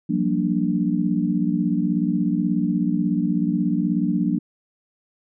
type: chord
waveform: sine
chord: G minor seventh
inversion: third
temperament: equal with one note detuned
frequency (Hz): 174.61 / 191.08 / 233.1 / 293.7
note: F3 / G3 / Bb3 / D4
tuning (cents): 0 / -44 / 0 / 0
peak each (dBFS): -24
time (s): 0.09-4.39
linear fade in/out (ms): 10
effects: none